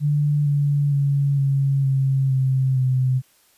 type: tone with pitch steps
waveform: sine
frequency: 146.83 / 143.73 / 140.69 / 137.71 / 134.8 / 131.95 / 129.16 Hz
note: D3 / D3 / C#3 / C#3 / C#3 / C3 / C3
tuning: 0 / -37 / +26 / -11 / -48 / +15 / -22 cents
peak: -16 dBFS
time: 0-3.22 s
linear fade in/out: 50 ms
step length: 460 ms
effects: white hiss -58 dBFS RMS until 3.57 s + resampled to 32000 Hz